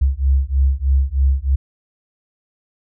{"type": "beating tone pair", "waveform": "sine", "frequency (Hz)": [66.1, 69.3], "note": ["C2", "C#2"], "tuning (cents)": [18, 0], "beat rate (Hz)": 3.2, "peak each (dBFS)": -16, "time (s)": [0.01, 1.56], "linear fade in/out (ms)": 10, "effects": []}